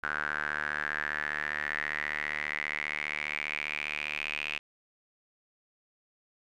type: tone with band-pass filter sweep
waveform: sawtooth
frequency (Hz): 74.9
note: D2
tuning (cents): +35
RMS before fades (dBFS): -34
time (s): 0.03-4.59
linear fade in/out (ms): 10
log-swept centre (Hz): 1500 to 2600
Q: 7.6
effects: none